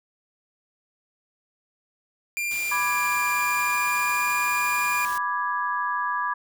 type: tone with pitch glide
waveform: 45% pulse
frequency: 2389 to 2410 Hz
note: D7 to D7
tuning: +29 to +44 cents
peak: -25 dBFS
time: 2.37-5.05 s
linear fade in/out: 0 ms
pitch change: +15 cents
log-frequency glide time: 3.21-4.34 s
type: noise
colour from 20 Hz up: white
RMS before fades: -38 dBFS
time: 2.51-5.18 s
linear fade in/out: 2 ms
type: chord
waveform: sine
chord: G# diminished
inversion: first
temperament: equal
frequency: 987.8 / 1174.7 / 1661.2 Hz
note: B5 / D6 / G#6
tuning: 0 / 0 / 0 cents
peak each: -27 / -28 / -29 dBFS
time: 2.71-6.34 s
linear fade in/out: 10 ms
effects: none